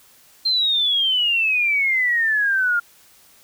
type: exponential sweep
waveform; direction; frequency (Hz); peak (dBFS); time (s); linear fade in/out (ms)
sine; down; 4185 to 1396; -16; 0.45-2.8; 10
effects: white hiss -52 dBFS RMS until 3.43 s